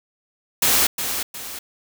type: noise with echo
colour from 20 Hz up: white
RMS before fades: -17 dBFS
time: 0.62-0.87 s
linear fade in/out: 5 ms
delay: 360 ms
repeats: 2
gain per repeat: -8 dB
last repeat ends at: 1.59 s
effects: none